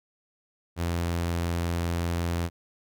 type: tone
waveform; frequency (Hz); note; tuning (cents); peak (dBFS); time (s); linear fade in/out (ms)
sawtooth; 85.4; F2; -38; -22; 0.76-2.5; 50
effects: none